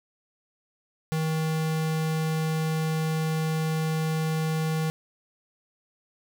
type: tone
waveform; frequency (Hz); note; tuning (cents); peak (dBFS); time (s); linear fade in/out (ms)
square; 158.5; D#3; +32; -25; 1.12-4.9; 0
effects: none